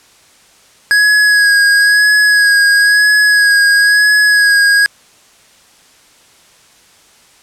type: tone with vibrato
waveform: square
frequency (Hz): 1661.2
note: G#6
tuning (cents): 0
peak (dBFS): -7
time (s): 0.91-4.86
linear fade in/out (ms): 0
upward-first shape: sine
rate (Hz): 1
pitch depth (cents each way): 27
effects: white hiss -46 dBFS RMS until 7.42 s + low-pass 9000 Hz 12 dB/octave